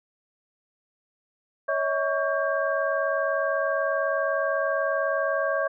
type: tone cluster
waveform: sine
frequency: 557 / 637 / 1123 / 1596 Hz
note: C#5 / D#5 / C#6 / G6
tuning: +8 / +41 / +22 / +31 cents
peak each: -27 / -27 / -30 / -29 dBFS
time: 1.68-5.68 s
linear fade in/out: 10 ms
effects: none